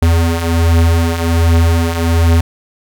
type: beating tone pair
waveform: square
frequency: 82.41 / 83.71 Hz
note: E2 / E2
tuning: 0 / +27 cents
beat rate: 1.3 Hz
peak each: -16 / -11 dBFS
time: 0.02-2.41 s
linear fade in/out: 5 ms
effects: none